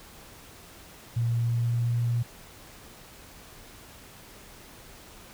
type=tone with pitch glide; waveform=sine; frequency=117.2 to 118.9 Hz; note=A#2 to A#2; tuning=+10 to +35 cents; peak=-23 dBFS; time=1.16-2.23 s; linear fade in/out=10 ms; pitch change=+25 cents; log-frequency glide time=1.33-1.91 s; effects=pink hiss -49 dBFS RMS until 5.33 s